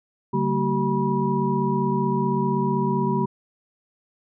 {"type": "tone cluster", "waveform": "sine", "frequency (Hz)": [141.7, 191.3, 227, 382.4, 969], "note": ["C#3", "G3", "A#3", "G4", "B5"], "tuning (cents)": [38, -42, -46, -43, -33], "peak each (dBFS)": -26, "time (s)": [0.33, 3.26], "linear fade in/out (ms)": 10, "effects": []}